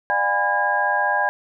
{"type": "tone cluster", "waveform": "sine", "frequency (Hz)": [597, 722, 817, 993, 1628], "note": ["D5", "F#5", "G#5", "B5", "G#6"], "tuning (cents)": [28, -43, -29, 9, -35], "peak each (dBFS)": [-27, -28, -22, -26, -21], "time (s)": [0.1, 1.29], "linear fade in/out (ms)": 0, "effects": []}